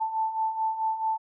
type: beating tone pair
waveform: sine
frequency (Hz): 880 / 884.6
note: A5 / A5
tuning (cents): 0 / +9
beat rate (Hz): 4.6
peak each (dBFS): -32 / -26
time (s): 0-1.18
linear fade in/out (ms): 20
effects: none